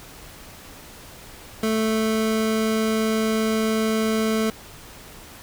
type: tone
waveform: 25% pulse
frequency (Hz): 220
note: A3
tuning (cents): 0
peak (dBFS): -16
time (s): 1.63-4.5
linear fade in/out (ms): 2
effects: pink hiss -43 dBFS RMS until 5.42 s